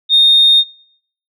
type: tone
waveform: sine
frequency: 3680 Hz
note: A#7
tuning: 23 cents flat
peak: -5 dBFS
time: 0.09-0.64 s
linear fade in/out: 50 ms
effects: noise-tail reverb RT60 0.7 s tail -25 dB re dry + tanh soft clip ceiling -1 dBFS